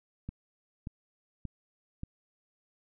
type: click train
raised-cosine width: 5 ms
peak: -25 dBFS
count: 4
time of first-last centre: 0.29-2.034 s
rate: 1.72 Hz
effects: none